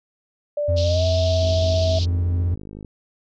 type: tone with pitch glide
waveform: sine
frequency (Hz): 587.3 to 647.9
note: D5 to E5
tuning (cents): 0 to -30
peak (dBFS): -20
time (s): 0.57-1.99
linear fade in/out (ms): 5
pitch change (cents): +170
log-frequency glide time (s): 0.81-1.04
type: tone with vibrato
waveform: triangle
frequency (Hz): 87.31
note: F2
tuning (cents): 0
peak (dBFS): -16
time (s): 0.68-2.55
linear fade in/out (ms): 10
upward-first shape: square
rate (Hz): 18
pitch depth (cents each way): 33
type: band-pass noise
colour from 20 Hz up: pink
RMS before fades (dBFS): -32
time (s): 0.76-2.06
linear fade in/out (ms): 20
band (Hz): 3100 to 5500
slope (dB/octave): 48
type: click train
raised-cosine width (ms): 3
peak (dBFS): -24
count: 74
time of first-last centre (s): 1.43-2.847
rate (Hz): 51.5
effects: none